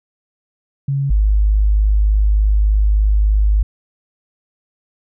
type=tone pair in turn; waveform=sine; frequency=138.59 / 51.69 Hz; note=C#3 / G#1; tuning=0 / -7 cents; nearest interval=octave + perfect fourth; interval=1707 cents; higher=first; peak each=-15 / -10 dBFS; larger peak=second; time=0.88-1.1 / 1.1-3.63 s; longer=second; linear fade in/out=5 ms; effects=none